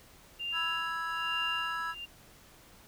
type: tone with tremolo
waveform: sine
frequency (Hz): 2794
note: F7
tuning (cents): 0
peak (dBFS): -31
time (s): 0.39-2.06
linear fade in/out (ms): 20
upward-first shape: sine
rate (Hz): 1.2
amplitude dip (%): 90
type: chord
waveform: triangle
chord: E major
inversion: second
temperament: equal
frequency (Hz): 987.8 / 1318.5 / 1661.2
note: B5 / E6 / G#6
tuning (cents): 0 / 0 / 0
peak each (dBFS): -38 / -34 / -35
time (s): 0.52-1.95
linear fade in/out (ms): 50
effects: pink hiss -57 dBFS RMS until 2.87 s